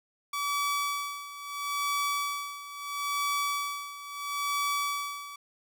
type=tone with tremolo; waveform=sawtooth; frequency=1146 Hz; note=D6; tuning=43 cents flat; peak=-23 dBFS; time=0.33-5.36 s; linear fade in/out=5 ms; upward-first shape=sine; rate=0.75 Hz; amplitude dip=80%; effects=none